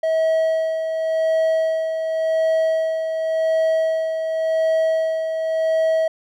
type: tone with tremolo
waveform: triangle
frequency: 643 Hz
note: E5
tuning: 43 cents flat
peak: -13 dBFS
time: 0.03-6.08 s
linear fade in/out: 5 ms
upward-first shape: sine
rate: 0.9 Hz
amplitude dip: 50%
effects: none